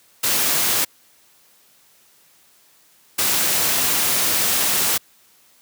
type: noise bursts at uneven times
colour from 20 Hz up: white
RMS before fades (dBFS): -19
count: 2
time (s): 0.23-0.85 / 3.18-4.98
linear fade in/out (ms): 10
effects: white hiss -55 dBFS RMS until 5.61 s + high-pass 100 Hz 12 dB/octave